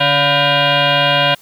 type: tone with frequency modulation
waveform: sine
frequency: 1135 Hz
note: C#6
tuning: 41 cents sharp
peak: -10 dBFS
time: 0-1.35 s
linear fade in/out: 10 ms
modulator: 427 Hz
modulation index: 5.5
effects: white hiss -47 dBFS RMS until 1.41 s